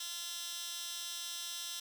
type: tone with high-pass filter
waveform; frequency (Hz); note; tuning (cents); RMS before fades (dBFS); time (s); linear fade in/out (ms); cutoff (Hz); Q
15% pulse; 344.3; F4; -25; -42; 0-1.8; 5; 3900; 1.3
effects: none